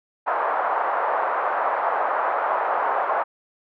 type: band-pass noise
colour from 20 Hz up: pink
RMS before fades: -23 dBFS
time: 0.26-3.24 s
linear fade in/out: 20 ms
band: 640 to 1300 Hz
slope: 24 dB/octave
effects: none